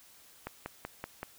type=click train; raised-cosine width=0.5 ms; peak=-22 dBFS; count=5; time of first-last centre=0.47-1.23 s; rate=5.26 Hz; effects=white hiss -58 dBFS RMS until 1.38 s